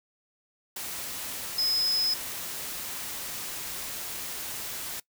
sine tone in noise, 5100 Hz, D#8, 42 cents sharp, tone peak -23 dBFS, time 1.58-2.14 s, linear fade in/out 5 ms, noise white, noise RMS -36 dBFS, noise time 0.76-5 s, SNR +10 dB, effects noise-tail reverb RT60 0.1 s tail -21 dB re dry

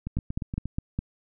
two click trains, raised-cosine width 5 ms, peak -15 / -19 dBFS, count 5 / 6, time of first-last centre 0.17-0.99 / 0.07-0.656 s, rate 4.88 / 8.53 Hz, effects none

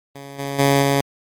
10% pulse tone with level steps, 139.4 Hz, C#3, 10 cents sharp, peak -26 / -16 / -5 / -7 dBFS, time 0.15-1.01 s, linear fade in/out 5 ms, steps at 0.38 / 0.58 / 0.81 s, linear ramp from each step 20 ms, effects MP3 96 kbps

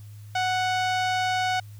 sawtooth tone with low-pass filter, 740 Hz, F#5, in tune, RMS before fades -25 dBFS, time 0.35-1.6 s, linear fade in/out 5 ms, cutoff 5100 Hz, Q 0.84, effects added 104 Hz sine -40 dBFS peak until 1.79 s + white hiss -58 dBFS RMS until 1.79 s

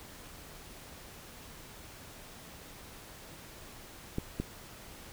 clicks, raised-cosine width 3 ms, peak -19 dBFS, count 2, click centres 4.184 / 4.4 s, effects pink hiss -50 dBFS RMS until 5.12 s

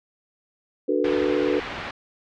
sine chord, B minor seventh, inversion first, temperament just, 296.3 / 370.4 / 444.5 / 493.9 Hz, D4 / F#4 / A4 / B4, +15 / +2 / +18 / 0 cents, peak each -25 dBFS, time 0.88-1.6 s, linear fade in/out 10 ms
white low-pass noise, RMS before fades -33 dBFS, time 1.04-1.91 s, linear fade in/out 5 ms, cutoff 2400 Hz, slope 12 dB/octave
effects low-pass 4000 Hz 12 dB/octave

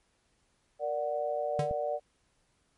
sine chord, Bb augmented, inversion none, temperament equal, 466.2 / 587.3 / 740 Hz, Bb4 / D5 / F#5, 0 / 0 / 0 cents, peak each -37 / -31 / -35 dBFS, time 0.79-2 s, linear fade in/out 50 ms
square tone with exponential decay, 147.6 Hz, D3, 9 cents sharp, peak -27 dBFS, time 1.59-1.74 s, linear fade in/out 2 ms, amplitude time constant 32 ms
click, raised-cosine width 5 ms, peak -27 dBFS, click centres 1.711 s
effects pink hiss -72 dBFS RMS until 2.77 s + MP3 48 kbps

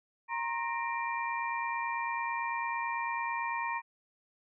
sine tone cluster, 936 / 1065 / 1852 / 2373 Hz, A#5 / C6 / A#6 / D7, +7 / +30 / -12 / +17 cents, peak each -34 / -38 / -39 / -39 dBFS, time 0.28-3.82 s, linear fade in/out 50 ms, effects none

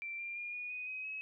sine tone with pitch steps, 2349 / 2383 / 2418 / 2453 / 2489 / 2525 / 2562 Hz, D7 / D7 / D7 / D#7 / D#7 / D#7 / E7, 0 / +25 / +50 / -25 / 0 / +25 / -50 cents, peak -39 dBFS, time 0.02-1.21 s, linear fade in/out 0 ms, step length 170 ms, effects none

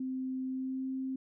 sine tone with pitch glide, 260 to 263.2 Hz, C4 to C4, -11 to +10 cents, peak -33 dBFS, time 0-1.16 s, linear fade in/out 5 ms, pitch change +21 cents, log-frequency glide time 0.45-0.88 s, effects none

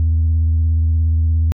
sine tone with vibrato, 80.7 Hz, E2, 36 cents flat, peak -10 dBFS, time 0-1.52 s, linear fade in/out 0 ms, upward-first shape triangle, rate 17 Hz, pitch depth 43 cents each way, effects tanh soft clip ceiling -10 dBFS

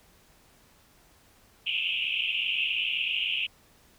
pink band-pass noise, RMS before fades -29 dBFS, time 1.66-3.47 s, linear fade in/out 10 ms, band 2500 to 3100 Hz, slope 96 dB/octave, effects pink hiss -60 dBFS RMS until 3.98 s

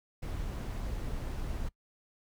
brown noise, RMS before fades -36 dBFS, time 0.22-1.69 s, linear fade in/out 10 ms, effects noise-tail reverb RT60 0.1 s tail -21 dB re dry

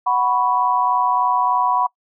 sine chord, F# suspended fourth, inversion none, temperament just, 740 / 986.7 / 1110 Hz, F#5 / B5 / C#6, 0 / -2 / +2 cents, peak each -21 / -17 / -22 dBFS, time 0.06-1.87 s, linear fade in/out 10 ms, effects noise-tail reverb RT60 0.1 s tail -24 dB re dry

